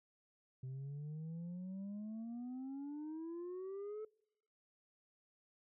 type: exponential sweep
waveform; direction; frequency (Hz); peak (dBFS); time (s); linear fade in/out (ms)
sine; up; 128 to 437.1; -40; 0.63-4.05; 5
effects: noise-tail reverb RT60 0.8 s tail -26 dB re dry + tanh soft clip ceiling -42 dBFS